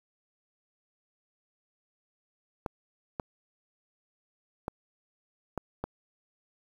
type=clicks; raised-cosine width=1 ms; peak=-18 dBFS; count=5; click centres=2.662 / 3.198 / 4.681 / 5.577 / 5.84 s; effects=8-bit